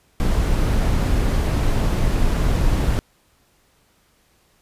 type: noise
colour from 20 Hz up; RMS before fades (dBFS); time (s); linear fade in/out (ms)
brown; -18; 0.2-2.99; 0
effects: pink hiss -60 dBFS RMS until 4.61 s + resampled to 32000 Hz